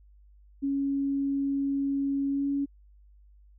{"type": "tone with pitch glide", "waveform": "sine", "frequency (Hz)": [277.2, 280.4], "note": ["C#4", "C#4"], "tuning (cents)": [0, 20], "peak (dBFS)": -25, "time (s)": [0.62, 2.66], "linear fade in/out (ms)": 20, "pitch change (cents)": 20, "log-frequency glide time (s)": [2.29, 2.47], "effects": ["added 50 Hz sine -53 dBFS peak until 3.58 s"]}